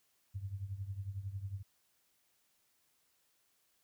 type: tone with tremolo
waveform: sine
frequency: 98 Hz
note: G2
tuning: in tune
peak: -35 dBFS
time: 0.34-1.63 s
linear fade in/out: 20 ms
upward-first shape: triangle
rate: 11 Hz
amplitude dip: 85%
effects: white hiss -75 dBFS RMS until 3.83 s